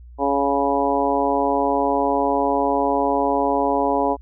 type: harmonic tone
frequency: 140 Hz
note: C#3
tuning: 18 cents sharp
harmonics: 2 / 3 / 4 / 5 / 6 / 7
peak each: -24 / -24 / -24 / -24 / -24 / -24 dBFS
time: 0.18-4.17 s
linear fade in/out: 50 ms
effects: added 60 Hz sine -39 dBFS peak until 4.21 s